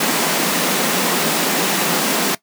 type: high-pass noise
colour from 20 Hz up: pink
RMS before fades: -18 dBFS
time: 0-2.35 s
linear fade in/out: 5 ms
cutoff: 160 Hz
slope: 96 dB/octave
effects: noise-tail reverb RT60 0.1 s tail -18 dB re dry